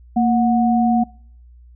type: tone pair together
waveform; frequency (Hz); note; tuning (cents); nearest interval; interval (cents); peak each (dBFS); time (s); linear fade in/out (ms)
sine; 230.7 / 732.4; A#3 / F#5; -18 / -18; octave + minor sixth; 2000; -14 / -18; 0.16-1.04; 10
effects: noise-tail reverb RT60 0.6 s tail -26 dB re dry + added 60 Hz sine -42 dBFS peak until 1.75 s